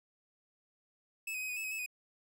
45% pulse tone with pitch steps, 2608 / 2509 / 2527 / 2479 / 2605 / 2531 / 2601 / 2490 Hz, E7 / D#7 / D#7 / D#7 / E7 / D#7 / E7 / D#7, -19 / +14 / +26 / -7 / -21 / +29 / -24 / +1 cents, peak -36 dBFS, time 1.27-1.862 s, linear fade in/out 5 ms, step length 74 ms, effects none

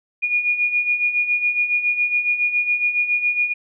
sine beating tone pair, 2436 / 2443.2 Hz, D#7 / D#7, -37 / -32 cents, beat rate 7.2 Hz, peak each -24 / -18 dBFS, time 0.22-3.54 s, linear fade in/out 20 ms, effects none

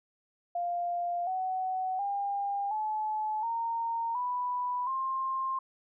sine tone with pitch steps, 698.5 / 748.6 / 802.4 / 860 / 921.7 / 987.8 / 1058.7 Hz, F5 / F#5 / G5 / A5 / A#5 / B5 / C6, 0 / +20 / +40 / -40 / -20 / 0 / +20 cents, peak -29 dBFS, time 0.55-5.59 s, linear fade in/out 5 ms, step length 720 ms, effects none

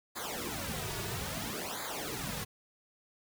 pink noise with flanger, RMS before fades -38 dBFS, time 0.15-2.45 s, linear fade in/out 20 ms, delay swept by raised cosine 0.35 to 3.85 ms, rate 0.6 Hz, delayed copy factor -1, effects none

